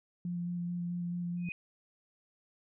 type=tone with vibrato; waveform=sine; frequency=174.61 Hz; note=F3; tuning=in tune; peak=-33 dBFS; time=0.25-1.49 s; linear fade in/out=2 ms; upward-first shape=square; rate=4.6 Hz; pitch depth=10 cents each way
type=tone with exponential growth; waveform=sine; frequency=2496 Hz; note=D#7; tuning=5 cents sharp; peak=-33 dBFS; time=1.37-1.52 s; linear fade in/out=1 ms; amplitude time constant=32 ms
effects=none